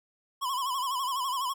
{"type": "tone with vibrato", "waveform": "square", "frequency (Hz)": 1046.5, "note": "C6", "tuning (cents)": 0, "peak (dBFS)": -29, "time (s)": [0.41, 1.54], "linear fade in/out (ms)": 20, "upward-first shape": "sine", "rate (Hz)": 12, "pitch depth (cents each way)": 110, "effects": []}